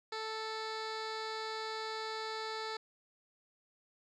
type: tone with low-pass filter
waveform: 15% pulse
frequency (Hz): 440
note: A4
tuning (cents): 0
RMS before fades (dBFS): -40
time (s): 0.12-2.77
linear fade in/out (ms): 5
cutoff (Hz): 4500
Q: 2.2
effects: none